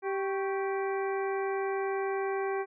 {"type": "harmonic tone with a mistuned harmonic", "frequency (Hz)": 390, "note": "G4", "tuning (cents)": -9, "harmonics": [1, 2, 3, 4, 5, 6], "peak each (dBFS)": [-30, -36, -40, -42, -44, -46], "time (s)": [0.02, 2.66], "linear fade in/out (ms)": 50, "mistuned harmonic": 3, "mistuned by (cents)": -86, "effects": []}